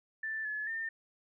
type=tone with pitch steps; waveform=sine; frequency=1766 / 1712 / 1807 Hz; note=A6 / A6 / A6; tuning=+6 / -48 / +46 cents; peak=-34 dBFS; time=0.23-0.89 s; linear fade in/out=5 ms; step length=220 ms; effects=none